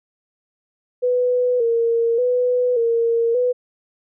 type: tone with vibrato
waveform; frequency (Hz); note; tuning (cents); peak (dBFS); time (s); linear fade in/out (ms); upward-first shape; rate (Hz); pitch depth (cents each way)
sine; 479.2; A#4; +48; -15; 1.02-3.53; 20; square; 0.86; 59
effects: none